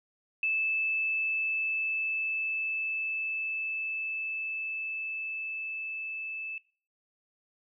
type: tone with level ramp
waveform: sine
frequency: 2625 Hz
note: E7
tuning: 8 cents flat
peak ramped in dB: -25 to -34 dBFS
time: 0.43-6.58 s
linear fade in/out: 2 ms
effects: noise-tail reverb RT60 0.4 s tail -21 dB re dry